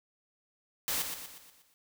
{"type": "noise with echo", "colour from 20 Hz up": "white", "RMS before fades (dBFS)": -32, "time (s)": [0.88, 1.02], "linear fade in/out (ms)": 0, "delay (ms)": 120, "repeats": 6, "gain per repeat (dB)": -6, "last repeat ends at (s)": 1.74, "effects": []}